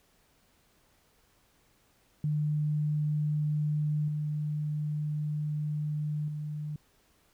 sine tone with level steps, 150.4 Hz, D3, 42 cents sharp, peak -26 / -29 / -33 dBFS, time 2.24-6.76 s, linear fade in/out 2 ms, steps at 4.08 / 6.28 s, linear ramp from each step 2 ms, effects pink hiss -67 dBFS RMS until 7.33 s

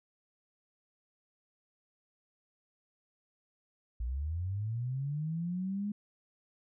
sine linear sweep, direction up, 55.1 to 209.6 Hz, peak -32 dBFS, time 4-5.92 s, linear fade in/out 5 ms, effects none

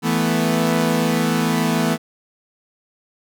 sawtooth chord, E suspended fourth, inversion none, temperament equal, 164.81 / 220 / 246.9 Hz, E3 / A3 / B3, 0 / 0 / 0 cents, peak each -17 dBFS, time 0.02-1.98 s, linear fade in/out 50 ms, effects none

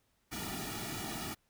pink noise with comb filter, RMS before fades -40 dBFS, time 0.31-1.35 s, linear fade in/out 20 ms, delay 1.9 ms, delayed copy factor -1, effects pink hiss -75 dBFS RMS until 1.49 s

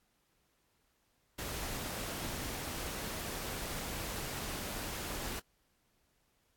pink noise, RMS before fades -40 dBFS, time 1.38-5.4 s, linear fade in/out 10 ms, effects pink hiss -75 dBFS RMS until 6.56 s + AAC 64 kbps

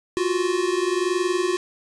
square tone pair together, 350.1 / 371.2 Hz, F4 / F#4, +4 / +6 cents, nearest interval minor second, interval 102 cents, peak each -24 dBFS, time 0.17-1.57 s, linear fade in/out 0 ms, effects resampled to 22050 Hz + 8-bit

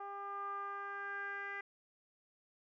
10% pulse tone with low-pass filter sweep, 400 Hz, G4, 35 cents sharp, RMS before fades -43 dBFS, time 0-1.61 s, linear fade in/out 5 ms, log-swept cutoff 990 to 1900 Hz, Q 5.3, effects none

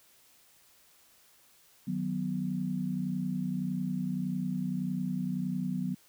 sine chord, B major, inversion first, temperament just, 154.34 / 185.21 / 246.9 Hz, D#3 / F#3 / B3, -14 / +2 / 0 cents, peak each -37 / -32 / -35 dBFS, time 1.87-5.95 s, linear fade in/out 10 ms, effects white hiss -62 dBFS RMS until 6.08 s

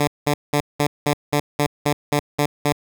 10% pulse tone bursts, 146.2 Hz, D3, 7 cents flat, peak -8 dBFS, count 11, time 0-2.725 s, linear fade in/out 5 ms, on 75 ms, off 190 ms, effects none

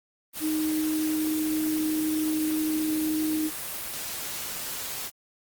sine tone in noise, 311.1 Hz, D#4, in tune, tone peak -24 dBFS, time 0.4-3.51 s, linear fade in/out 50 ms, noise white, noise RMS -34 dBFS, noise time 0.33-5.11 s, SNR +7 dB, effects Opus 24 kbps

